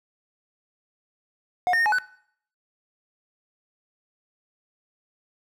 triangle tone with pitch steps, 722 / 1830 / 1844 / 847 / 1498 Hz, F#5 / A#6 / A#6 / G#5 / F#6, -43 / -32 / -19 / +34 / +21 cents, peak -17 dBFS, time 1.67-1.985 s, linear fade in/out 0 ms, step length 63 ms, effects noise-tail reverb RT60 0.6 s tail -20 dB re dry

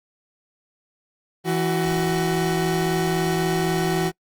30% pulse tone pair together, 165.33 / 374.5 Hz, E3 / F#4, +5 / +21 cents, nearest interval octave + major second, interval 1416 cents, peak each -20 dBFS, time 1.44-4.12 s, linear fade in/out 50 ms, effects noise-tail reverb RT60 0.1 s tail -26 dB re dry + Opus 32 kbps

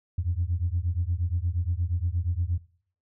sine beating tone pair, 83.2 / 91.7 Hz, E2 / F#2, +17 / -15 cents, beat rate 8.5 Hz, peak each -27 dBFS, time 0.18-2.58 s, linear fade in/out 5 ms, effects noise-tail reverb RT60 0.5 s tail -18 dB re dry + tanh soft clip ceiling -17 dBFS

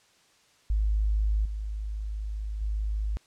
sine tone with level steps, 52.5 Hz, G#1, 19 cents sharp, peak -22 / -30 / -26 dBFS, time 0.7-3.17 s, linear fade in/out 0 ms, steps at 1.45 / 2.61 s, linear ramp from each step 5 ms, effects white hiss -62 dBFS RMS until 3.26 s + low-pass 7000 Hz 12 dB/octave

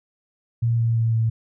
sine tone with pitch steps, 116.54 / 115.27 / 114.01 / 112.77 Hz, A#2 / A#2 / A#2 / A2, 0 / -19 / -38 / +43 cents, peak -17 dBFS, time 0.62-1.3 s, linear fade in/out 10 ms, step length 170 ms, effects none

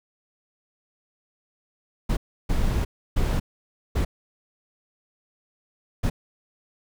brown noise bursts at uneven times, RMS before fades -22 dBFS, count 5, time 2.09-2.17 / 2.49-2.85 / 3.16-3.4 / 3.95-4.05 / 6.03-6.1 s, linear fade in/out 10 ms, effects none

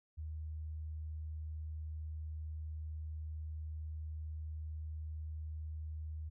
sine tone, 77.78 Hz, D#2, in tune, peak -40 dBFS, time 0.17-6.3 s, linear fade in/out 20 ms, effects none

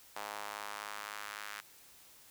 sawtooth tone with high-pass filter sweep, 103.83 Hz, G#2, in tune, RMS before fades -44 dBFS, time 0.16-1.61 s, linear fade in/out 5 ms, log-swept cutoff 820 to 1500 Hz, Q 1.6, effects white hiss -59 dBFS RMS until 2.3 s

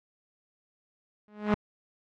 sawtooth tone with exponential growth, 209.6 Hz, G#3, 16 cents sharp, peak -16 dBFS, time 1.28-1.54 s, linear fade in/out 0 ms, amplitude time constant 56 ms, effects low-pass 2000 Hz 12 dB/octave + AAC 32 kbps

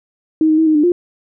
sine tone with pitch steps, 315.1 / 311.5 / 320.8 / 311.1 / 298.4 / 352.2 Hz, D#4 / D#4 / E4 / D#4 / D4 / F4, +22 / +2 / -47 / 0 / +28 / +15 cents, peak -9 dBFS, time 0.41-0.92 s, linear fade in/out 2 ms, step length 85 ms, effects none

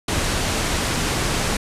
pink low-pass noise, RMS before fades -22 dBFS, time 0.08-1.57 s, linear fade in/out 5 ms, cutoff 10000 Hz, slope 24 dB/octave, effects resampled to 32000 Hz

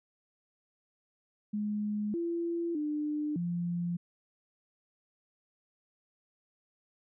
sine tone with pitch steps, 209.2 / 339.4 / 299.3 / 173.4 Hz, G#3 / F4 / D4 / F3, +13 / -49 / +33 / -12 cents, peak -30 dBFS, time 1.53-3.97 s, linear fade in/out 10 ms, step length 610 ms, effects none

